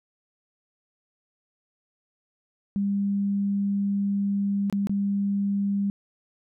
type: tone with dropouts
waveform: sine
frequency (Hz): 200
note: G3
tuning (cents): +35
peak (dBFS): -22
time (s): 2.76-5.9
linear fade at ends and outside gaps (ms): 0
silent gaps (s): 4.699-4.726 / 4.871-4.895
effects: none